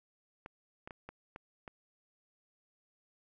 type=clicks; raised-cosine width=0.5 ms; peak=-30 dBFS; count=6; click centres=0.461 / 0.875 / 0.908 / 1.09 / 1.361 / 1.678 s; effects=none